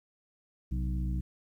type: harmonic tone with a mistuned harmonic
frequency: 62 Hz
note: B1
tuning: 7 cents sharp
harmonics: 1 / 2 / 3 / 4 / 5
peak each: -30 / -37 / -38 / -50 / -45 dBFS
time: 0.71-1.21 s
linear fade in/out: 10 ms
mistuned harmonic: 2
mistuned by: +97 cents
effects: 11-bit